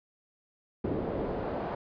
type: noise with band-pass filter sweep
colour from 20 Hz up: brown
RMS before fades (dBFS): -33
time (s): 0.84-1.75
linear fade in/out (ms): 5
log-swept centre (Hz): 380 to 710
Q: 1.3
effects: resampled to 11025 Hz